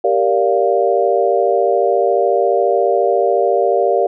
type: chord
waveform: sine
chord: G minor seventh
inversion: none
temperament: equal with one note detuned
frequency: 392 / 466.2 / 577.9 / 698.5 Hz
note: G4 / Bb4 / D5 / F5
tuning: 0 / 0 / -28 / 0 cents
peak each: -17 dBFS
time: 0.04-4.07 s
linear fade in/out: 5 ms
effects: none